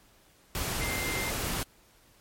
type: tone in noise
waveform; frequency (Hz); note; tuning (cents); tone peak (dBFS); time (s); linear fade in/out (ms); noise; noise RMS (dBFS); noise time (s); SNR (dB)
sine; 2093; C7; 0; -34; 0.81-1.3; 0; pink; -32; 0.55-1.63; -5
effects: pink hiss -61 dBFS RMS until 2.2 s + MP3 64 kbps